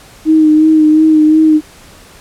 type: tone with vibrato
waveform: sine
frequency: 311.1 Hz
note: D#4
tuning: in tune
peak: -4 dBFS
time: 0.25-1.61 s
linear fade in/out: 50 ms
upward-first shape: sine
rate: 2.8 Hz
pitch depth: 28 cents each way
effects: pink hiss -39 dBFS RMS until 2.2 s + low-pass 12000 Hz 12 dB/octave